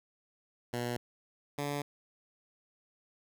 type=tone pair in turn; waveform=10% pulse; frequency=120.8 / 144.04 Hz; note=B2 / D3; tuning=-38 / -33 cents; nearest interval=minor third; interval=305 cents; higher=second; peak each=-25 / -25 dBFS; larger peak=neither; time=0.73-0.97 / 1.58-1.82 s; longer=neither; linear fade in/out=5 ms; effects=none